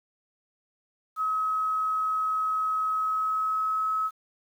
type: tone with pitch glide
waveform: sine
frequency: 1278 to 1286.9 Hz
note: D#6 to E6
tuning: +46 to -42 cents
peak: -24 dBFS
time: 1.16-4.11 s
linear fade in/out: 50 ms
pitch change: +12 cents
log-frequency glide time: 2.88-3.87 s
effects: 9-bit